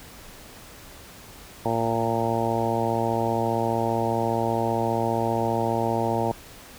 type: harmonic tone with a mistuned harmonic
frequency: 115 Hz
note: A#2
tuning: 23 cents flat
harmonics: 1 / 2 / 3 / 4 / 5 / 6 / 7 / 8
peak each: -30 / -30 / -30 / -30 / -30 / -30 / -30 / -30 dBFS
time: 1.65-6.32 s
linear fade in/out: 5 ms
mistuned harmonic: 1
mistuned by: -22 cents
effects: pink hiss -45 dBFS RMS until 6.78 s